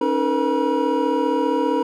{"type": "tone cluster", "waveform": "triangle", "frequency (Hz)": [275, 310.1, 452.6, 492.5, 961], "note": ["C#4", "D#4", "A4", "B4", "B5"], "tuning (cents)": [-14, -6, 49, -5, -48], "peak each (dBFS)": -22, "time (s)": [0.01, 1.83], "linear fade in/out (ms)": 5, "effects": []}